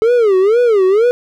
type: tone with vibrato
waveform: triangle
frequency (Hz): 427.3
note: G#4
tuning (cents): +49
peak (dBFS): -6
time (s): 0.02-1.11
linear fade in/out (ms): 0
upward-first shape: sine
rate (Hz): 2.1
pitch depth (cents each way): 240
effects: none